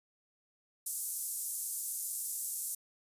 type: band-pass noise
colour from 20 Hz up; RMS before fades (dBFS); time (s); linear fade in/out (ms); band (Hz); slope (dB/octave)
white; -38; 0.86-2.75; 5; 7500 to 13000; 24
effects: resampled to 32000 Hz